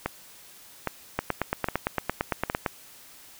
two click trains, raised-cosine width 0.5 ms, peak -9 / -11 dBFS, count 14 / 4, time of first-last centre 1.19-2.662 / 0.06-2.499 s, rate 8.83 / 1.23 Hz, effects white hiss -50 dBFS RMS until 3.39 s

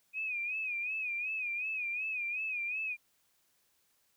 sine tone with vibrato, 2489 Hz, D#7, in tune, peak -33 dBFS, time 0.13-2.97 s, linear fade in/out 50 ms, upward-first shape sine, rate 2.7 Hz, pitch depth 92 cents each way, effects white hiss -73 dBFS RMS until 4.16 s

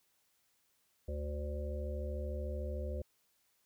harmonic tone, 73.42 Hz, D2, in tune, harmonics 1 / 3 / 5 / 7 / 8, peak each -37 / -49 / -48 / -45 / -47 dBFS, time 1.08-3.02 s, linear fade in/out 5 ms, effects white hiss -75 dBFS RMS until 3.65 s

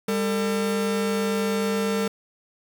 45% pulse tone pair together, 200.4 / 449.9 Hz, G3 / A4, +38 / +39 cents, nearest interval octave + major second, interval 1401 cents, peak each -25 dBFS, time 0.08-2.08 s, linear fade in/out 5 ms, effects none

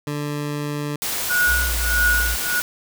20% pulse tone, 146.83 Hz, D3, in tune, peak -19 dBFS, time 0.07-0.96 s, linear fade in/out 2 ms
white noise, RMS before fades -25 dBFS, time 1.02-2.62 s, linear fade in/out 0 ms
sine tone with tremolo, 1456 Hz, F#6, 28 cents flat, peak -14 dBFS, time 1.29-2.61 s, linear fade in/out 20 ms, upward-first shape triangle, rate 1.6 Hz, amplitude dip 100%
sine tone with pitch glide, 62.6 to 57.74 Hz, B1 to A#1, +24 to -16 cents, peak -22 dBFS, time 1.46-2.38 s, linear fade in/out 50 ms, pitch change -140 cents, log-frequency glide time 1.64-1.73 s
effects none

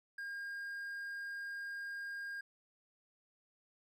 triangle tone, 1615 Hz, G#6, 49 cents flat, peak -39 dBFS, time 0.18-2.41 s, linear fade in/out 5 ms, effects none

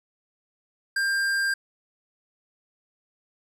triangle tone with tanh clipping, 1594 Hz, G6, 28 cents sharp, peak -24 dBFS, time 0.96-1.54 s, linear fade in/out 5 ms, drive 18 dB, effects none

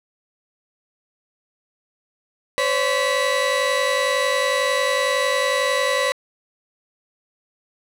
30% pulse tone cluster, 516 / 567 / 1962 Hz, C5 / C#5 / B6, -24 / +39 / -12 cents, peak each -20 dBFS, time 2.58-6.12 s, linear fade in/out 0 ms, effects low-pass 9000 Hz 12 dB/octave + 8-bit

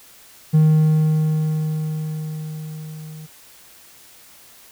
triangle tone with level ramp, 155.56 Hz, D#3, in tune, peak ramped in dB -7 to -32 dBFS, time 0.53-3.27 s, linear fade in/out 20 ms, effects tanh soft clip ceiling -3 dBFS + white hiss -47 dBFS RMS until 4.71 s

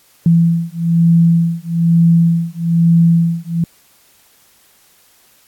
sine beating tone pair, 167.2 / 168.3 Hz, E3 / E3, +25 / +36 cents, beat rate 1.1 Hz, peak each -12 dBFS, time 0.26-3.64 s, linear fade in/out 2 ms, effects white hiss -51 dBFS RMS until 5.47 s + AAC 64 kbps

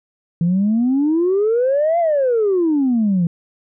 sine exponential two-way sweep, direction up then down, 165 to 698.5 to 165 Hz, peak -12 dBFS, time 0.41-3.27 s, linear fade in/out 2 ms, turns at 1.99 s, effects tanh soft clip ceiling -10 dBFS

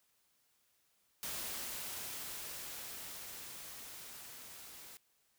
white noise with level ramp, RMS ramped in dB -41 to -53 dBFS, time 1.23-4.97 s, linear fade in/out 0 ms, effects white hiss -75 dBFS RMS until 5.38 s

